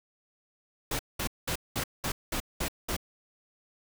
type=noise bursts; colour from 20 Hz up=pink; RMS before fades=-31 dBFS; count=8; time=0.91-2.966 s; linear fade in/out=5 ms; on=82 ms; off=200 ms; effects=none